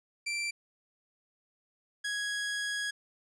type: tone pair in turn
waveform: sawtooth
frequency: 2349 / 1661 Hz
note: D7 / G#6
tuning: 0 / 0 cents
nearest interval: tritone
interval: 600 cents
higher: first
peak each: -28 dBFS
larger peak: neither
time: 0.26-0.51 / 2.04-2.91 s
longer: second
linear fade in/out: 10 ms
effects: resampled to 22050 Hz